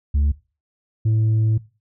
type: tone pair in turn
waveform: sine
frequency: 72.2 / 109.91 Hz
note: D2 / A2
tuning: -29 / -1 cents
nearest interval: perfect fifth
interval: 728 cents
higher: second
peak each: -12 dBFS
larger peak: neither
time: 0.14-0.32 / 1.05-1.58 s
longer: second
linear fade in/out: 10 ms
effects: noise-tail reverb RT60 0.3 s tail -20 dB re dry + tanh soft clip ceiling -14 dBFS